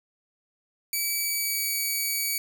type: tone with pitch glide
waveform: 5% pulse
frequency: 2296 to 2270 Hz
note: D7 to C#7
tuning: -40 to +41 cents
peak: -16 dBFS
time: 0.93-2.38 s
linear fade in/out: 2 ms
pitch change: -19 cents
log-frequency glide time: 1.18-1.76 s
effects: none